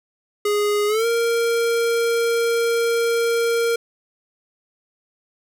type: tone with pitch glide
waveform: square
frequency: 414.3 to 465 Hz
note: G#4 to A#4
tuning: -4 to -4 cents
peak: -18 dBFS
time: 0.45-3.76 s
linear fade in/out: 5 ms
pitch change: +200 cents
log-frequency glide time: 0.87-1.06 s
effects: none